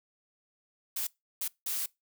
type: noise bursts at uneven times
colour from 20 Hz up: blue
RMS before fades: -33 dBFS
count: 3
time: 0.96-1.07 / 1.41-1.48 / 1.66-1.86 s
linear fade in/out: 5 ms
effects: noise-tail reverb RT60 0.2 s tail -23 dB re dry